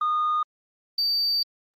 sine tone pair in turn, 1227 / 4624 Hz, D#6 / D8, -25 / -28 cents, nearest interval octave + major seventh, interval 2297 cents, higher second, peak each -19 dBFS, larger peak neither, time 0.01-0.43 / 0.98-1.43 s, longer second, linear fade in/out 5 ms, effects tanh soft clip ceiling -19 dBFS + Opus 24 kbps

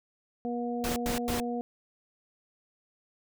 harmonic tone, 240 Hz, B3, 49 cents flat, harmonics 1 / 2 / 3, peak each -32 / -35 / -37 dBFS, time 0.45-1.61 s, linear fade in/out 0 ms
pink noise bursts, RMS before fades -33 dBFS, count 3, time 0.84-1.4 s, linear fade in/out 0 ms, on 120 ms, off 100 ms
effects none

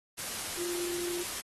sine tone in noise, 349.2 Hz, F4, in tune, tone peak -35 dBFS, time 0.57-1.24 s, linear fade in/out 20 ms, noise white, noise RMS -37 dBFS, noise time 0.17-1.42 s, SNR -1 dB, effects AAC 32 kbps

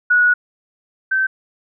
sine tone pair in turn, 1462 / 1545.6 Hz, F#6 / G6, -21 / -25 cents, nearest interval minor second, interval 96 cents, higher second, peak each -10 / -14 dBFS, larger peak first, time 0.1-0.34 / 1.11-1.27 s, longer first, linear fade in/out 10 ms, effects none

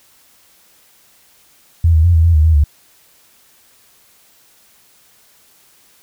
sine tone with pitch steps, 83.5 / 79.2 / 86.9 / 81.2 / 84.3 / 76.8 / 80.4 / 72.9 Hz, E2 / D#2 / F2 / E2 / E2 / D#2 / E2 / D2, +23 / +31 / -8 / -26 / +39 / -22 / -43 / -12 cents, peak -7 dBFS, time 1.84-2.64 s, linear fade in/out 5 ms, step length 100 ms, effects white hiss -51 dBFS RMS until 6.02 s

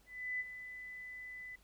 sine tone with ADSR envelope, 2000 Hz, B6, 21 cents sharp, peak -34 dBFS, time 0.06-1.56 s, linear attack 340 ms, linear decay 31 ms, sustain -11 dB, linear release 10 ms, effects added 50 Hz sine -68 dBFS peak until 1.63 s + pink hiss -69 dBFS RMS until 1.63 s

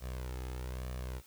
sawtooth tone with flanger, 63 Hz, B1, 35 cents sharp, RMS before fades -40 dBFS, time 0-1.22 s, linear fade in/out 50 ms, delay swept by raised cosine 1.7 to 2.37 ms, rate 1.1 Hz, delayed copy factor +0.55, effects white hiss -61 dBFS RMS until 1.26 s

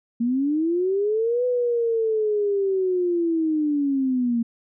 sine linear two-way sweep, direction up then down, 228.4 to 500 to 229.2 Hz, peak -19 dBFS, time 0.2-4.43 s, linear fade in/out 10 ms, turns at 1.45 s, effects none

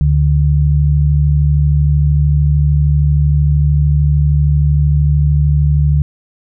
sine tone pair together, 73.1 / 146.2 Hz, D2 / D3, -7 / -7 cents, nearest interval octave, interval 1200 cents, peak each -11 dBFS, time 0.01-6.02 s, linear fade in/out 0 ms, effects none

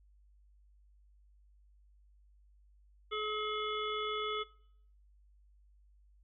harmonic tone, 426.6 Hz, G#4, 46 cents sharp, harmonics 1 / 3 / 5 / 7 / 8, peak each -38 / -38 / -43 / -46 / -43 dBFS, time 3.11-4.44 s, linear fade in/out 20 ms, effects noise-tail reverb RT60 0.7 s tail -22 dB re dry + added 50 Hz sine -61 dBFS peak until 6.23 s

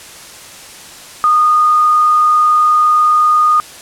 sine tone with vibrato, 1229 Hz, D#6, 22 cents flat, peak -7 dBFS, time 1.24-3.6 s, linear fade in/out 0 ms, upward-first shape sine, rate 20 Hz, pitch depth 10 cents each way, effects white hiss -34 dBFS RMS until 3.81 s + low-pass 10000 Hz 12 dB/octave

